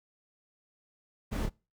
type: noise with echo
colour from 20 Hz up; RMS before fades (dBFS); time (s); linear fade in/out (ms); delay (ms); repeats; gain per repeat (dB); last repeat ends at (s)
brown; -32; 1.31-1.47; 20; 28; 1; -4; 1.498
effects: noise-tail reverb RT60 0.3 s tail -24 dB re dry